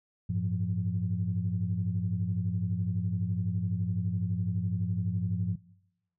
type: tone cluster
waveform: sine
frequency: 96.9 / 108.8 / 174.8 Hz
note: G2 / A2 / F3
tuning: -20 / -19 / +2 cents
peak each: -31 dBFS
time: 0.29-5.56 s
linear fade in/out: 10 ms
effects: noise-tail reverb RT60 0.9 s tail -22 dB re dry + tanh soft clip ceiling -18 dBFS